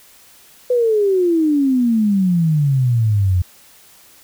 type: exponential sweep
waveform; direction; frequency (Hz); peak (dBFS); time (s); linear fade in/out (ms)
sine; down; 504 to 87.31; -12; 0.7-3.42; 5
effects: white hiss -47 dBFS RMS until 4.23 s